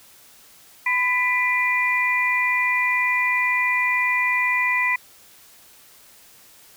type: tone cluster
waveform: sine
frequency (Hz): 1003 / 1985 / 2397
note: B5 / B6 / D7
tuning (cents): +26 / +8 / +35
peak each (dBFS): -25 / -20 / -24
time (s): 0.86-4.96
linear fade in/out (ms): 5
effects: white hiss -50 dBFS RMS until 6.76 s